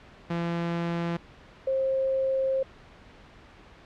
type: tone pair in turn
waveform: sawtooth / sine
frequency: 170 / 532 Hz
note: F3 / C5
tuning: -46 / +29 cents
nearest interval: octave + minor sixth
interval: 1975 cents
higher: second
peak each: -23 dBFS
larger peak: neither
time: 0.3-1.17 / 1.67-2.63 s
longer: second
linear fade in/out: 5 ms
effects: pink hiss -51 dBFS RMS until 3.85 s + low-pass 3000 Hz 12 dB/octave